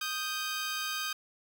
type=tone pair together; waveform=15% pulse; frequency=1242 / 1566.9 Hz; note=D#6 / G6; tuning=-3 / -1 cents; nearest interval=major third; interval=402 cents; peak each=-29 / -29 dBFS; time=0.01-1.13 s; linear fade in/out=5 ms; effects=none